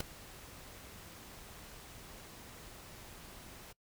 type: noise with ADSR envelope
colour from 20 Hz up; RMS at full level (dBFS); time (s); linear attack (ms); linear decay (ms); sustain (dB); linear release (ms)
pink; -32; 0-3.73; 4; 7; -20; 13
effects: noise-tail reverb RT60 0.1 s tail -22 dB re dry